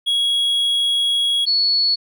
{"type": "tone pair in turn", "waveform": ["triangle", "sine"], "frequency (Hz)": [3322, 4402], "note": ["G#7", "C#8"], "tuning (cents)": [0, -13], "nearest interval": "perfect fourth", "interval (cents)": 487, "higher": "second", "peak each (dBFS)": -14, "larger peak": "neither", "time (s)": [[0.06, 1.46], [1.46, 1.96]], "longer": "first", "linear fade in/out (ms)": 20, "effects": []}